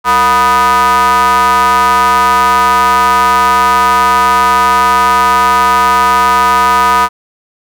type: ring-modulated tone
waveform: square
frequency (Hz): 130.81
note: C3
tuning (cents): 0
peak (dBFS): -4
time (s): 0.04-7.09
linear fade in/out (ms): 50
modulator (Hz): 1110
effects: none